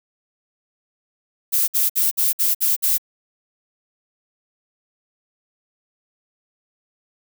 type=noise bursts; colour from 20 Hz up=violet; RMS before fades=-18 dBFS; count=7; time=1.52-2.982 s; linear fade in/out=20 ms; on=160 ms; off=57 ms; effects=none